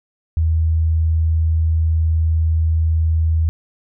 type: tone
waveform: sine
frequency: 80.5 Hz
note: E2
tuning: 41 cents flat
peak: -13 dBFS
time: 0.37-3.49 s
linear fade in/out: 0 ms
effects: none